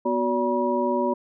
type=tone cluster; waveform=sine; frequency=245.7 / 368.8 / 575 / 962 Hz; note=B3 / F#4 / D5 / B5; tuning=-9 / -6 / -37 / -46 cents; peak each=-26 dBFS; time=0.05-1.14 s; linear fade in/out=10 ms; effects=none